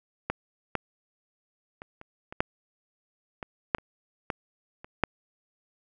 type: clicks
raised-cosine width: 0.5 ms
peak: -12 / -11 / -25 / -29 / -24 / -8 / -20 / -7 / -29 / -14 / -27 / -6 dBFS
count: 12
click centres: 0.3 / 0.753 / 1.819 / 2.014 / 2.325 / 2.405 / 3.428 / 3.748 / 3.784 / 4.302 / 4.845 / 5.037 s
effects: none